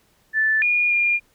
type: tone with pitch steps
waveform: sine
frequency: 1755 / 2434 / 2410 Hz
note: A6 / D#7 / D7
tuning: -5 / -39 / +44 cents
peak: -16 dBFS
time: 0.33-1.2 s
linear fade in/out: 50 ms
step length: 290 ms
effects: pink hiss -61 dBFS RMS until 1.34 s